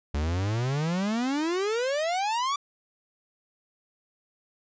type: exponential sweep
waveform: 45% pulse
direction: up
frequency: 69.8 to 1174.7 Hz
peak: -25 dBFS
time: 0.14-2.56 s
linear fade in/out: 5 ms
effects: resampled to 16000 Hz